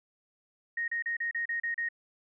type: tone bursts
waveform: sine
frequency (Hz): 1864.7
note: A#6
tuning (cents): 0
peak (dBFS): -29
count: 8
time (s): 0.77-1.888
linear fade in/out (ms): 5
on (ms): 110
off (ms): 34
effects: none